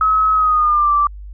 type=tone with pitch glide; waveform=sine; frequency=1282 to 1168.8 Hz; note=E6 to D6; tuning=-49 to -9 cents; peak=-11 dBFS; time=0.01-1.07 s; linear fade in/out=2 ms; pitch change=-160 cents; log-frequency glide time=0.33-0.93 s; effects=added 50 Hz sine -30 dBFS peak until 1.33 s